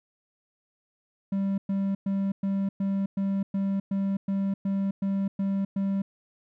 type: tone bursts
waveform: triangle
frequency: 196 Hz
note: G3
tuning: in tune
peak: -22 dBFS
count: 13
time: 1.32-6.02 s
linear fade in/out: 5 ms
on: 260 ms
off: 110 ms
effects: none